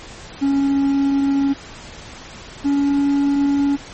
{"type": "tone pair in turn", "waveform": "triangle", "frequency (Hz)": [277.2, 281.9], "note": ["C#4", "C#4"], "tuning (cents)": [0, 29], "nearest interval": "unison", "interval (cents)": 29, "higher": "second", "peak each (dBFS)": -12, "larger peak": "neither", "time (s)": [[0.41, 1.54], [2.64, 3.77]], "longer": "neither", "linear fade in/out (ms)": 20, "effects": ["pink hiss -37 dBFS RMS until 3.93 s", "MP3 32 kbps"]}